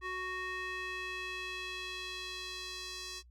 square tone with band-pass filter sweep, 370 Hz, F#4, in tune, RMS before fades -41 dBFS, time 0.01-3.23 s, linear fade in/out 50 ms, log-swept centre 1600 to 5200 Hz, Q 1.8, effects noise-tail reverb RT60 0.1 s tail -22 dB re dry + added 60 Hz sine -56 dBFS peak until 3.3 s

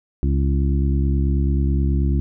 harmonic tone with a mistuned harmonic, 69.3 Hz, C#2, in tune, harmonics 1 / 2 / 3 / 4 / 5, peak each -17 / -23 / -27 / -29 / -31 dBFS, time 0.23-2.2 s, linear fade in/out 0 ms, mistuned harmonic 5, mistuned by -25 cents, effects none

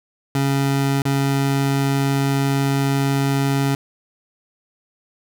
25% pulse tone with dropouts, 138 Hz, C#3, 7 cents flat, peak -13 dBFS, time 0.35-3.75 s, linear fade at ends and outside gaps 2 ms, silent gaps 1.02-1.053 s, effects none

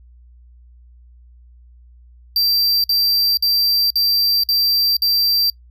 square tone bursts, 4700 Hz, D8, 1 cent sharp, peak -14 dBFS, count 6, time 2.36-5.5 s, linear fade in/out 2 ms, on 480 ms, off 52 ms, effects noise-tail reverb RT60 0.1 s tail -24 dB re dry + added 60 Hz sine -43 dBFS peak until 5.7 s

